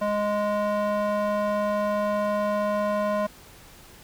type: tone with band-pass filter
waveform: square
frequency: 207.7 Hz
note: G#3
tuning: in tune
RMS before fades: -25 dBFS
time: 0.01-3.27 s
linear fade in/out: 10 ms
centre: 780 Hz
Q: 2.2
effects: pink hiss -49 dBFS RMS until 4.03 s